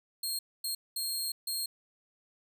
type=tone bursts at uneven times; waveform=20% pulse; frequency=4233 Hz; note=C8; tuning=19 cents sharp; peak=-26 dBFS; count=4; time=0.23-0.39 / 0.64-0.75 / 0.96-1.32 / 1.47-1.66 s; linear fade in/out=5 ms; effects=none

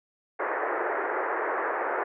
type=band-pass noise; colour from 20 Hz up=pink; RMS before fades=-29 dBFS; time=0.39-2.04 s; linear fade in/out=10 ms; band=360 to 1900 Hz; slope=48 dB/octave; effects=none

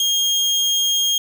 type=tone; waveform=30% pulse; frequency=3239 Hz; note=G#7; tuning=44 cents flat; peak=-13 dBFS; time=0-1.18 s; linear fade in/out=2 ms; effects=none

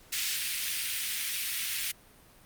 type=high-pass noise; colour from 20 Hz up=pink; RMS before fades=-32 dBFS; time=0.12-1.92 s; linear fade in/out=10 ms; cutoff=2100 Hz; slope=24 dB/octave; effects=pink hiss -57 dBFS RMS until 2.45 s + Opus 48 kbps

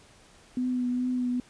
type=tone with vibrato; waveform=sine; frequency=249.5 Hz; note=B3; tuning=18 cents sharp; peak=-25 dBFS; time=0.57-1.4 s; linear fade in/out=2 ms; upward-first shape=triangle; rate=2.4 Hz; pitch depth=26 cents each way; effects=pink hiss -56 dBFS RMS until 1.49 s + resampled to 22050 Hz

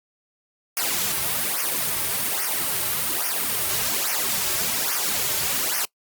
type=noise with flanger; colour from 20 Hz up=white; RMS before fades=-24 dBFS; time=0.77-5.85 s; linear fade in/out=0 ms; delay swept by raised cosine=0.25 to 4.15 ms; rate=1.2 Hz; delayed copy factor=-0.85; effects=noise-tail reverb RT60 0.1 s tail -23 dB re dry + Opus 48 kbps

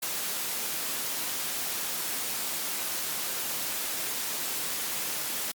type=noise; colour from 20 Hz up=white; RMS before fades=-32 dBFS; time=0.02-5.52 s; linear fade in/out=10 ms; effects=high-pass 150 Hz 12 dB/octave + Opus 48 kbps

